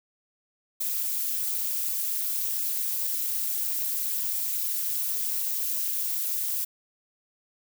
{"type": "noise with amplitude modulation", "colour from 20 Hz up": "violet", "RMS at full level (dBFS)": -25, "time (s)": [0.8, 6.65], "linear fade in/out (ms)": 10, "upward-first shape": "sine", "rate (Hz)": 233, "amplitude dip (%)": 80, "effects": []}